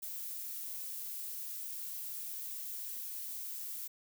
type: noise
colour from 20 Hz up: violet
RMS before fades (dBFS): -42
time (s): 0.02-3.88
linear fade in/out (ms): 10
effects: none